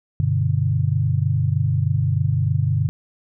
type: chord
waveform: sine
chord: G major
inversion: none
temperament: equal with one note detuned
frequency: 97.15 / 123.47 / 146.83 Hz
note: G2 / B2 / D3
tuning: -15 / 0 / 0 cents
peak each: -21 dBFS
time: 0.2-2.89 s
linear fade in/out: 0 ms
effects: none